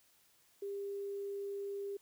sine tone with quantisation, 400 Hz, G4, 35 cents sharp, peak -38 dBFS, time 0.62-1.97 s, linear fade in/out 5 ms, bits 11, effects white hiss -69 dBFS RMS until 2.01 s

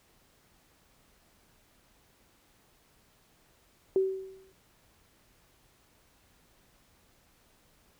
sine tone with exponential decay, 381.9 Hz, G4, 45 cents flat, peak -20 dBFS, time 3.96-4.52 s, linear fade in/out 1 ms, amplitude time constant 120 ms, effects pink hiss -65 dBFS RMS until 7.99 s

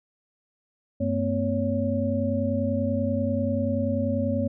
sine tone cluster, 97.4 / 226.3 / 256.6 / 560 Hz, G2 / A3 / C4 / C#5, -11 / +49 / -34 / +18 cents, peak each -28 dBFS, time 1-4.48 s, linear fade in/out 10 ms, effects none

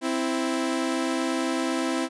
sawtooth tone pair together, 261.6 / 329.6 Hz, C4 / E4, 0 / 0 cents, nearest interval major third, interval 400 cents, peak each -23 dBFS, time 0.01-2.09 s, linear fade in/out 50 ms, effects resampled to 24000 Hz

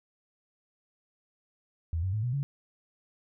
sine tone with pitch steps, 82.41 / 94.12 / 107.49 / 122.76 / 140.21 Hz, E2 / F#2 / A2 / B2 / C#3, 0 / +30 / -40 / -10 / +20 cents, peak -27 dBFS, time 1.93-2.43 s, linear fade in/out 0 ms, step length 100 ms, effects none

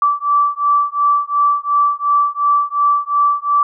sine beating tone pair, 1159 / 1161.8 Hz, D6 / D6, -23 / -19 cents, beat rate 2.8 Hz, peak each -15 dBFS, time 0.02-3.63 s, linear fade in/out 2 ms, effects none

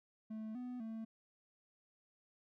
triangle tone with pitch steps, 218.4 / 248.6 / 223.1 Hz, A3 / B3 / A3, -13 / +12 / +24 cents, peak -40 dBFS, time 0.3-1.05 s, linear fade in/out 10 ms, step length 250 ms, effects none

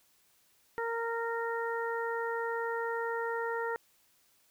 harmonic tone, 462.2 Hz, A#4, 15 cents flat, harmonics 1 / 2 / 3 / 4, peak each -34 / -37 / -39 / -40 dBFS, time 0.78-3.76 s, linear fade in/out 0 ms, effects white hiss -68 dBFS RMS until 4.5 s

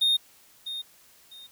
triangle tone with echo, 3686 Hz, A#7, 20 cents flat, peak -18 dBFS, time 0.01-0.17 s, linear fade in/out 10 ms, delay 650 ms, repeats 2, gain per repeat -12 dB, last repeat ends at 1.47 s, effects white hiss -57 dBFS RMS until 1.51 s

